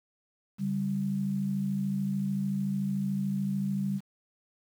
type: tone pair together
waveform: sine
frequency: 142.43 / 196 Hz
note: C#3 / G3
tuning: +47 / 0 cents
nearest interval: tritone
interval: 553 cents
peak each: -34 / -28 dBFS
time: 0.58-4.01 s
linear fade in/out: 50 ms
effects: 9-bit